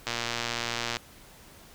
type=click train; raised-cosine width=0.2 ms; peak=-12 dBFS; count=107; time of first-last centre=0.07-0.968 s; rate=118 Hz; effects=pink hiss -52 dBFS RMS until 1.74 s